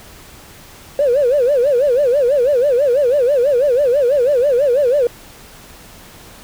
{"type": "tone with vibrato", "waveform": "triangle", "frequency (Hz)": 530, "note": "C5", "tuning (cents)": 22, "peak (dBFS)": -7, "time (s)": [0.99, 5.07], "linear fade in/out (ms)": 2, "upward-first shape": "sine", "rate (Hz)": 6.1, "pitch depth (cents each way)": 200, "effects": ["tanh soft clip ceiling -8 dBFS", "pink hiss -40 dBFS RMS until 6.43 s"]}